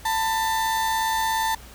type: tone pair together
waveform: 35% pulse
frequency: 890.8 / 987.8 Hz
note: A5 / B5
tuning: +21 / 0 cents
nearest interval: major second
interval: 179 cents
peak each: -20 / -30 dBFS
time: 0.05-1.55 s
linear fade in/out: 5 ms
effects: added 60 Hz sine -45 dBFS peak until 1.74 s + pink hiss -46 dBFS RMS until 1.74 s